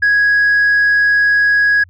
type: tone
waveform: sine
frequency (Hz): 1661.2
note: G#6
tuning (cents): 0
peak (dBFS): -7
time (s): 0.02-1.84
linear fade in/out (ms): 10
effects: tanh soft clip ceiling -7 dBFS + added 88 Hz sine -41 dBFS peak until 1.89 s